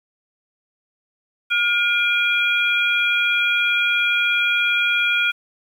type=tone cluster; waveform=sine; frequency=1425 / 2402 / 3305 Hz; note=F6 / D7 / G#7; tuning=+34 / +38 / -9 cents; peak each=-20 / -19 / -24 dBFS; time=1.5-5.32 s; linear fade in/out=20 ms; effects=8-bit